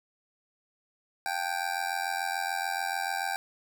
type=tone with amplitude modulation; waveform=25% pulse; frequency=784 Hz; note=G5; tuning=in tune; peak=-22 dBFS; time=1.26-3.36 s; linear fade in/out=0 ms; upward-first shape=sine; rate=86.9 Hz; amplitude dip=85%; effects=none